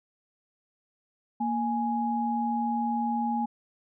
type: tone pair together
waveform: sine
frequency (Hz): 233.1 / 832.9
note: A#3 / G#5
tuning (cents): 0 / +5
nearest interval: octave + minor seventh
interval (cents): 2205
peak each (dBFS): -28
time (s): 1.4-3.46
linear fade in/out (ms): 10
effects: none